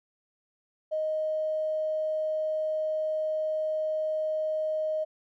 triangle tone with tanh clipping, 623 Hz, D#5, 2 cents sharp, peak -26 dBFS, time 0.91-5.05 s, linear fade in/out 20 ms, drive 3 dB, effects none

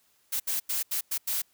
blue noise bursts at uneven times, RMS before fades -29 dBFS, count 6, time 0.32-0.4 / 0.47-0.6 / 0.69-0.83 / 0.91-1.01 / 1.11-1.18 / 1.27-1.42 s, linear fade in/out 10 ms, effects white hiss -67 dBFS RMS until 1.53 s

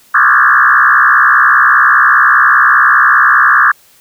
sine tone with frequency modulation, 1421 Hz, F6, 30 cents sharp, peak -4 dBFS, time 0.14-3.72 s, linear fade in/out 10 ms, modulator 65 Hz, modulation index 4.8, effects white hiss -46 dBFS RMS until 4 s

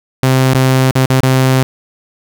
sawtooth tone with dropouts, 130.81 Hz, C3, in tune, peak -4 dBFS, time 0.23-1.63 s, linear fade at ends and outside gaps 0 ms, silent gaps 0.534-0.548 / 0.911-0.954 / 1.058-1.101 / 1.204-1.232 s, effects none

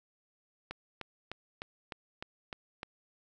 click train, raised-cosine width 0.3 ms, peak -23 dBFS, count 8, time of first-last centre 0.71-2.831 s, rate 3.3 Hz, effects none

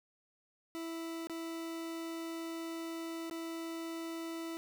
40% pulse tone with dropouts, 329.6 Hz, E4, in tune, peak -38 dBFS, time 0.75-4.57 s, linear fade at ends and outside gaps 0 ms, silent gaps 1.271-1.297 / 3.298-3.311 s, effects 11-bit

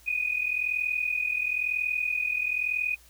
sine tone pair together, 2448 / 2489 Hz, D#7 / D#7, -29 / 0 cents, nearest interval unison, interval 29 cents, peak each -30 / -27 dBFS, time 0.06-2.96 s, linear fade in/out 20 ms, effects added 60 Hz sine -57 dBFS peak until 3.09 s + white hiss -57 dBFS RMS until 3.09 s

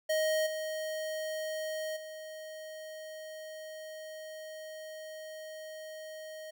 square tone with level steps, 626 Hz, D#5, 10 cents sharp, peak -28 / -35 / -43 dBFS, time 0.09-6.51 s, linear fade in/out 10 ms, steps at 0.46 / 1.96 s, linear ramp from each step 10 ms, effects none

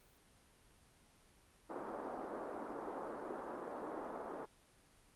pink band-pass noise, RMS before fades -45 dBFS, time 1.69-4.46 s, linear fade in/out 20 ms, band 280 to 1200 Hz, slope 24 dB/octave, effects pink hiss -67 dBFS RMS until 5.15 s + Opus 32 kbps

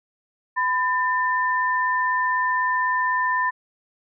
sine tone pair together, 1004.1 / 1792 Hz, B5 / A6, +28 / +31 cents, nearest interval minor seventh, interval 1003 cents, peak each -21 / -23 dBFS, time 0.56-3.51 s, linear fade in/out 20 ms, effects none

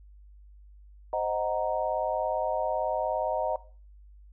sine chord, C half-diminished seventh, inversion none, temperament equal, 523.3 / 622.3 / 740 / 932.3 Hz, C5 / Eb5 / Gb5 / Bb5, 0 / 0 / 0 / 0 cents, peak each -34 / -29 / -32 / -32 dBFS, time 1.13-3.56 s, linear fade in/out 2 ms, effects noise-tail reverb RT60 0.4 s tail -18 dB re dry + added 50 Hz sine -49 dBFS peak until 4.32 s

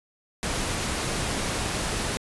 pink noise, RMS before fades -28 dBFS, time 0.43-2.17 s, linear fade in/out 0 ms, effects resampled to 24000 Hz

